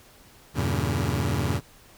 sawtooth chord, E diminished seventh, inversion none, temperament just, 82.41 / 98.89 / 118.67 / 142.4 Hz, E2 / G2 / Bb2 / Db3, 0 / +16 / +31 / +47 cents, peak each -25 dBFS, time 0.54-1.61 s, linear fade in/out 50 ms, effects pink hiss -53 dBFS RMS until 1.97 s

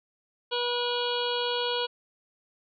harmonic tone with a mistuned harmonic, 484.9 Hz, B4, 32 cents flat, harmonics 1 / 2 / 3 / 5 / 6 / 7 / 8 / 9, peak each -30 / -33 / -37 / -42 / -34 / -34 / -40 / -38 dBFS, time 0.51-1.87 s, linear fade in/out 20 ms, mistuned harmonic 7, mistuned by -37 cents, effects none

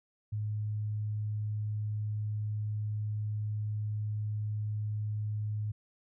sine tone, 106 Hz, G#2, 36 cents sharp, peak -31 dBFS, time 0.32-5.72 s, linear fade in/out 10 ms, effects none

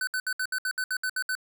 square tone bursts, 1511 Hz, F#6, 36 cents sharp, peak -27 dBFS, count 11, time 0.01-1.352 s, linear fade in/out 2 ms, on 62 ms, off 66 ms, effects none

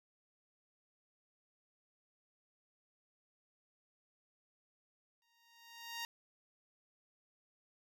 10% pulse tone with exponential growth, 932.3 Hz, A#5, in tune, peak -30 dBFS, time 5.22-6.05 s, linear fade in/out 1 ms, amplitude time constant 180 ms, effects none

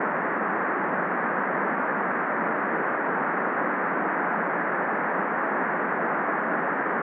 white band-pass noise, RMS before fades -26 dBFS, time 0-7.02 s, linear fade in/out 5 ms, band 170 to 1800 Hz, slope 48 dB/octave, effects none

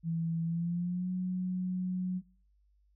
sine tone with pitch glide, 165.1 to 183.19 Hz, E3 to F#3, +3 to -17 cents, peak -30 dBFS, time 0.03-2.22 s, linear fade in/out 50 ms, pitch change +180 cents, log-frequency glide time 0.44-1.1 s, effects noise-tail reverb RT60 0.5 s tail -24 dB re dry + added 50 Hz sine -65 dBFS peak until 2.95 s

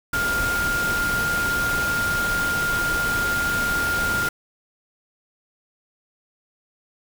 sine tone in noise, 1407 Hz, F6, 12 cents sharp, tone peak -21 dBFS, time 0.13-4.29 s, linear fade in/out 5 ms, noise pink, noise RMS -28 dBFS, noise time 0.13-4.29 s, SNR +4 dB, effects none

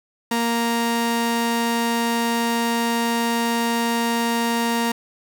sawtooth tone pair together, 233.1 / 466.2 Hz, A#3 / A#4, 0 / 0 cents, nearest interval octave, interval 1200 cents, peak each -17 dBFS, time 0.31-4.92 s, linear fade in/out 5 ms, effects none

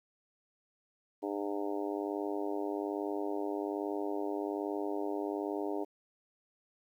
harmonic tone, 101.2 Hz, G#2, 44 cents flat, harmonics 3 / 4 / 5 / 6 / 7 / 8 / 9, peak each -37 / -37 / -44 / -43 / -44 / -47 / -46 dBFS, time 1.22-5.85 s, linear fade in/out 20 ms, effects 11-bit

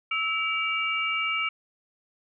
sine tone cluster, 1306 / 2301 / 2806 Hz, E6 / D7 / F7, -17 / -36 / +8 cents, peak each -30 / -27 / -31 dBFS, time 0.11-1.49 s, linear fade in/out 5 ms, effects none

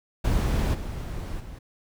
brown noise with level steps, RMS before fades -23 / -33 / -40 dBFS, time 0.24-1.59 s, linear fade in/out 10 ms, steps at 0.73 / 1.39 s, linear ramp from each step 20 ms, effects none

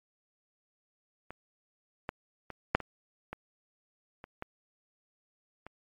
clicks, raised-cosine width 0.5 ms, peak -26 / -18 / -25 / -6 / -24 / -23 / -29 / -22 / -29 dBFS, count 9, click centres 1.306 / 2.091 / 2.503 / 2.75 / 2.803 / 3.33 / 4.241 / 4.424 / 5.666 s, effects MP3 64 kbps

